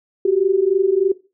sine tone pair together, 370 / 393.3 Hz, F#4 / G4, 0 / +6 cents, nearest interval minor second, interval 106 cents, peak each -16 dBFS, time 0.25-1.12 s, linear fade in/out 5 ms, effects noise-tail reverb RT60 0.3 s tail -19 dB re dry

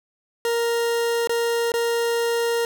40% pulse tone with dropouts, 467.2 Hz, A#4, 4 cents sharp, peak -19 dBFS, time 0.45-2.65 s, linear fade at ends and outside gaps 1 ms, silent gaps 1.273-1.294 / 1.719-1.739 s, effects none

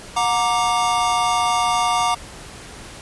square chord, Gb augmented, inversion none, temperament equal with one note detuned, 725.6 / 932.3 / 1174.7 Hz, Gb5 / Bb5 / D6, -34 / 0 / 0 cents, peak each -22 dBFS, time 0.16-2.15 s, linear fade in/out 10 ms, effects pink hiss -38 dBFS RMS until 3.01 s + resampled to 24000 Hz

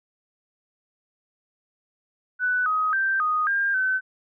sine tone with pitch steps, 1492 / 1260 / 1567 / 1242 / 1603 / 1524 Hz, F#6 / D#6 / G6 / D#6 / G6 / G6, +14 / +21 / -1 / -3 / +38 / -49 cents, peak -20 dBFS, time 2.39-4.01 s, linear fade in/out 50 ms, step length 270 ms, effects none

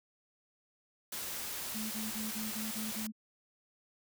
white noise, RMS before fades -40 dBFS, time 1.12-3.07 s, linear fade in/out 5 ms
sine tone bursts, 217.4 Hz, A3, 21 cents flat, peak -38 dBFS, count 7, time 1.74-3.122 s, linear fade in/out 20 ms, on 170 ms, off 32 ms
effects none

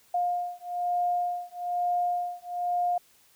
sine beating tone pair, 708 / 709.1 Hz, F5 / F5, +23 / +26 cents, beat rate 1.1 Hz, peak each -29 dBFS, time 0.14-2.98 s, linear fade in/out 5 ms, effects white hiss -61 dBFS RMS until 3.35 s

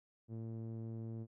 sawtooth tone with low-pass filter, 113.1 Hz, A2, 48 cents sharp, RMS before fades -44 dBFS, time 0.28-1.27 s, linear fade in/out 50 ms, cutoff 350 Hz, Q 1, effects none

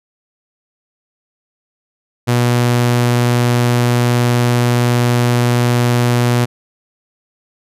sawtooth tone, 121.3 Hz, B2, 31 cents flat, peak -7 dBFS, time 2.27-6.46 s, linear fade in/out 20 ms, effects resampled to 32000 Hz

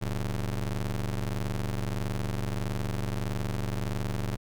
30% pulse ring-modulated tone, 73.42 Hz, D2, in tune, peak -23 dBFS, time 0.01-4.37 s, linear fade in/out 20 ms, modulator 47.5 Hz, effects none

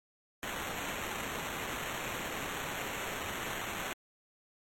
violet noise with sample-and-hold, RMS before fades -38 dBFS, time 0.43-3.93 s, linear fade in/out 0 ms, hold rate 4900 Hz, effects MP3 64 kbps

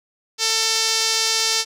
sawtooth tone with band-pass filter, 446.1 Hz, A4, 24 cents sharp, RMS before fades -20 dBFS, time 0.38-1.65 s, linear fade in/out 50 ms, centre 5300 Hz, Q 2.2, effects none

